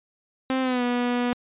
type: tone with pitch glide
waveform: sawtooth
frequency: 261.6 to 244.1 Hz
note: C4 to B3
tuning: 0 to -20 cents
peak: -18 dBFS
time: 0.5-1.33 s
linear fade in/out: 0 ms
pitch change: -120 cents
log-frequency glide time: 0.61-0.83 s
effects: resampled to 8000 Hz